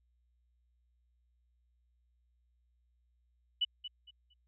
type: tone with echo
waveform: sine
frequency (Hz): 2960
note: F#7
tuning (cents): 0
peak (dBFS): -27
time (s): 3.61-3.65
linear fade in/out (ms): 10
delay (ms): 230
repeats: 3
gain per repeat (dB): -12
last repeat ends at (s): 4.34
effects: added 60 Hz sine -70 dBFS peak until 4.47 s